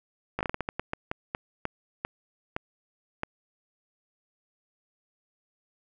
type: slowing click train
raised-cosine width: 0.5 ms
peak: -14 dBFS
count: 16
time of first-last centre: 0.39-3.234 s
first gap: 17 ms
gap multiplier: 1.3
effects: none